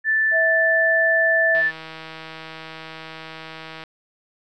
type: tone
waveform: sine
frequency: 1760 Hz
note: A6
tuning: in tune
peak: -16 dBFS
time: 0.04-1.72 s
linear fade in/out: 50 ms
type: tone with pitch glide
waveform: sine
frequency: 651 to 655.1 Hz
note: E5 to E5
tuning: -22 to -11 cents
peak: -20 dBFS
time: 0.31-1.63 s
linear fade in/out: 50 ms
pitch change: +11 cents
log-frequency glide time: 0.49-1.07 s
type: click train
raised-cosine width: 0.3 ms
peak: -20 dBFS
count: 367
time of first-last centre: 1.55-3.838 s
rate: 160 Hz
effects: none